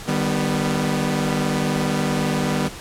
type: chord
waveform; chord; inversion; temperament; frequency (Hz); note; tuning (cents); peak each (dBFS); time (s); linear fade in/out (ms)
sawtooth; Eb augmented; none; equal with one note detuned; 152.27 / 196 / 246.9; Eb3 / G3 / B3; -37 / 0 / 0; -20; 0.07-2.69; 20
effects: pink hiss -36 dBFS RMS until 2.8 s + low-pass 11000 Hz 12 dB/octave